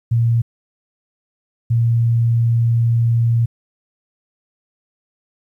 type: tone pair in turn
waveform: sine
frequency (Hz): 116.54 / 116.54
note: A#2 / A#2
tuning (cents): 0 / 0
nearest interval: unison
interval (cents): 0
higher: neither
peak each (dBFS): -12 / -12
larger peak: neither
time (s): 0.11-0.42 / 1.7-3.46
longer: second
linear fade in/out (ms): 10
effects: 9-bit